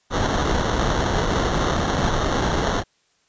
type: noise with sample-and-hold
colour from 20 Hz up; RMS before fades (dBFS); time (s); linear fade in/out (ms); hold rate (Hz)
pink; -21; 0.1-2.84; 50; 2450
effects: white hiss -64 dBFS RMS until 3.28 s + resampled to 16000 Hz